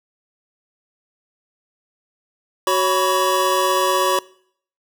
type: tone cluster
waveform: square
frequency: 371.9 / 556 / 983 / 1132 Hz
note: F#4 / C#5 / B5 / C#6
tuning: +9 / +5 / -8 / +36 cents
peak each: -22 dBFS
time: 2.67-4.19 s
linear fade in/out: 2 ms
effects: noise-tail reverb RT60 0.6 s tail -22 dB re dry